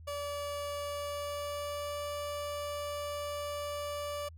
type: tone with pitch glide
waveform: 30% pulse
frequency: 577 to 582.7 Hz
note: D5 to D5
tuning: -31 to -14 cents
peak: -33 dBFS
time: 0.07-4.29 s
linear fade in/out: 10 ms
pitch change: +17 cents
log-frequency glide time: 0.81-2.07 s
effects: added 81 Hz sine -48 dBFS peak until 4.37 s